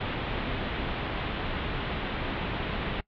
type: low-pass noise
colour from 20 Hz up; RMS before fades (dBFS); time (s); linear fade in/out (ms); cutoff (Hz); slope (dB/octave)
pink; -32; 0-3.01; 10; 3600; 48
effects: noise-tail reverb RT60 0.1 s tail -22 dB re dry